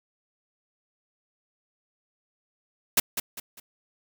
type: noise with echo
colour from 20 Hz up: white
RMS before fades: -19 dBFS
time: 2.97-3 s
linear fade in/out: 5 ms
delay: 200 ms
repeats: 3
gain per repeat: -9 dB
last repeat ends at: 3.6 s
effects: none